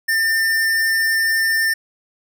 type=tone; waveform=square; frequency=1798 Hz; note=A6; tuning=37 cents sharp; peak=-16 dBFS; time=0.08-1.74 s; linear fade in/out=10 ms; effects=none